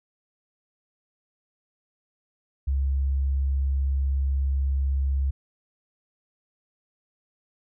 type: tone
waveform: sine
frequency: 68.1 Hz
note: C#2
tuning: 30 cents flat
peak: -21 dBFS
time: 2.67-5.31 s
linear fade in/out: 10 ms
effects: none